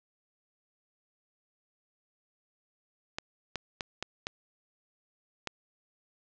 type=clicks; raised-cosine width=0.2 ms; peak=-16 dBFS; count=6; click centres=3.185 / 3.557 / 3.808 / 4.026 / 4.269 / 5.473 s; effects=low-pass 7000 Hz 12 dB/octave